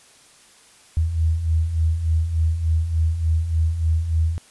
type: beating tone pair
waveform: sine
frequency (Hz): 78.3 / 81.7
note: D#2 / E2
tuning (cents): +11 / -15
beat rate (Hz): 3.4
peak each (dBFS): -25 / -18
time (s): 0.97-4.38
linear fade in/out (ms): 0
effects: white hiss -51 dBFS RMS until 4.5 s + resampled to 24000 Hz